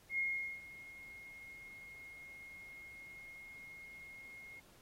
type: tone with ADSR envelope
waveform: sine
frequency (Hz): 2147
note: C7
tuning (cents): +44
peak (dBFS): -32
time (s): 0.09-4.6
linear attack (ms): 94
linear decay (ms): 420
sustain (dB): -18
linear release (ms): 9
effects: pink hiss -65 dBFS RMS until 4.81 s + AAC 48 kbps